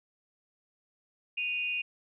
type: tone pair together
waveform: sine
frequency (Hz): 2482 / 2786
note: D#7 / F7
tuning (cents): -5 / -5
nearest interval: major second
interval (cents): 200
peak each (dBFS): -31 / -34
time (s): 1.37-1.82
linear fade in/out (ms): 10
effects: none